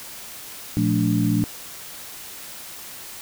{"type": "harmonic tone with a mistuned harmonic", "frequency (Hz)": 58.27, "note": "A#1", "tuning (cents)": 0, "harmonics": [2, 3, 4, 5], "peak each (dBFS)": [-23, -23, -23, -23], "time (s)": [0.77, 1.44], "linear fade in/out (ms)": 0, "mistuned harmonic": 4, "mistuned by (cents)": -130, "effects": ["white hiss -38 dBFS RMS until 3.21 s"]}